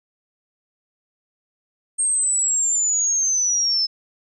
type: linear sweep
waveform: sine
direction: down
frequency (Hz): 8550 to 5210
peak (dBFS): -17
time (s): 1.98-3.87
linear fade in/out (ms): 20
effects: none